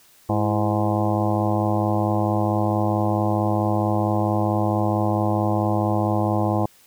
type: harmonic tone with a mistuned harmonic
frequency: 104.5 Hz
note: G#2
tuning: 11 cents sharp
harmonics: 1 / 2 / 3 / 4 / 5 / 6 / 7 / 8 / 9 / 10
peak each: -23 / -26 / -25 / -37 / -29 / -29 / -28 / -29 / -35 / -33 dBFS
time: 0.29-6.66 s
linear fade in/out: 5 ms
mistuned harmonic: 3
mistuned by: +79 cents
effects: white hiss -54 dBFS RMS until 6.86 s